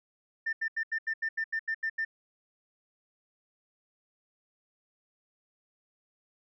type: tone bursts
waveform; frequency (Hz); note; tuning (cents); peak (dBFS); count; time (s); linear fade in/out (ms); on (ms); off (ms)
sine; 1794; A6; +33; -27; 11; 0.46-2.05; 10; 70; 82
effects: tanh soft clip ceiling -24 dBFS

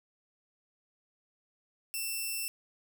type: tone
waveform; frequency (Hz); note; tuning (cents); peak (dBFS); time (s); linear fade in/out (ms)
5% pulse; 2680; E7; +28; -24; 1.94-2.48; 0
effects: none

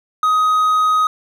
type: tone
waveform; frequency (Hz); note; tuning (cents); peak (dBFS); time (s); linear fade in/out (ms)
triangle; 1256; D#6; +16; -10; 0.23-1.07; 2
effects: none

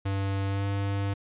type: tone with pitch glide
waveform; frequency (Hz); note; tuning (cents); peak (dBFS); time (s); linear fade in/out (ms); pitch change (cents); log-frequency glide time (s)
square; 98 to 99.48; G2 to G2; 0 to +26; -27; 0.05-1.14; 10; +26; 0.47-0.65
effects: resampled to 8000 Hz

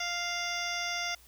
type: harmonic tone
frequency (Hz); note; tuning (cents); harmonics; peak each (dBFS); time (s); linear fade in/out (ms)
698.5; F5; 0; 1 / 2 / 3 / 4 / 5 / 7 / 8 / 9; -39 / -39 / -36 / -42 / -40 / -41 / -40 / -44; 0-1.15; 5
effects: added 60 Hz sine -60 dBFS peak until 1.27 s + white hiss -59 dBFS RMS until 1.27 s

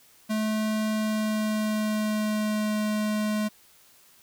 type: tone with pitch glide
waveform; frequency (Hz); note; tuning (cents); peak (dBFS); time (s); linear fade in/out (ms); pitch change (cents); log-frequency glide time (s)
square; 216.1 to 212.5; A3 to G#3; -31 to +40; -25; 0.29-3.49; 20; -29; 0.94-2.79
effects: white hiss -57 dBFS RMS until 4.22 s

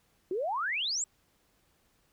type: exponential sweep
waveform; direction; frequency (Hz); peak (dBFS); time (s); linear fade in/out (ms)
sine; up; 346.6 to 7902; -29; 0.31-1.04; 2
effects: pink hiss -70 dBFS RMS until 2.12 s

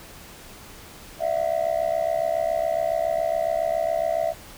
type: tone with amplitude modulation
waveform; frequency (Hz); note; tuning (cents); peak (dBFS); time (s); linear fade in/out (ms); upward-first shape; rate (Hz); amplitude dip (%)
sine; 659.3; E5; 0; -15; 1.19-4.34; 50; sine; 67.2; 100
effects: tanh soft clip ceiling -16 dBFS + pink hiss -44 dBFS RMS until 4.57 s

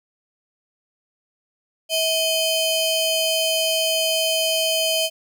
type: ring-modulated tone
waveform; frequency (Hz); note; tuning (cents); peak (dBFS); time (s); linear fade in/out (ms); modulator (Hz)
sawtooth; 1864.7; A#6; 0; -12; 1.89-5.1; 50; 1220
effects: none

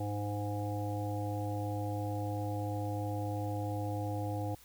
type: harmonic tone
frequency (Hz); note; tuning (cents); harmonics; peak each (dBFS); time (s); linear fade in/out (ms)
103; G#2; -14; 1 / 3 / 5 / 7 / 8; -35 / -40 / -42 / -43 / -44; 0-4.55; 5
effects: added 60 Hz sine -64 dBFS peak until 4.64 s + white hiss -59 dBFS RMS until 4.64 s

